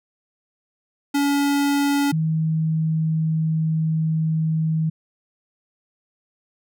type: tone pair in turn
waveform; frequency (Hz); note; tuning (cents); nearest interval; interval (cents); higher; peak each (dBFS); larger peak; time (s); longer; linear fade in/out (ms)
square / sine; 283.6 / 159.17; C#4 / D#3; +40 / +40; minor seventh; 1000; first; -18; neither; 1.14-2.12 / 2.12-4.9; second; 10
effects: none